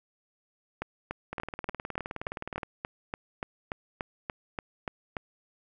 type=two click trains; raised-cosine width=0.5 ms; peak=-20 / -17 dBFS; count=26 / 16; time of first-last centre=1.33-2.632 / 0.82-5.168 s; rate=19.2 / 3.45 Hz; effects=none